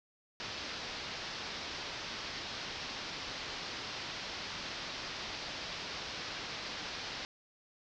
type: low-pass noise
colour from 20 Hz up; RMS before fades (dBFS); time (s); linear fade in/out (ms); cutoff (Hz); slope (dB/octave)
white; -42; 0.4-7.25; 0; 5400; 48
effects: none